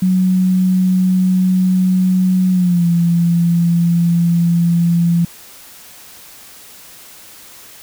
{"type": "tone with pitch glide", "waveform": "sine", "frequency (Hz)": [185, 170.63], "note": ["F#3", "F3"], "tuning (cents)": [0, -40], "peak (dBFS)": -10, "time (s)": [0.02, 5.25], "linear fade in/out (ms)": 5, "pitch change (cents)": -140, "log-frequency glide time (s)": [2.51, 2.86], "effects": ["white hiss -39 dBFS RMS until 7.82 s"]}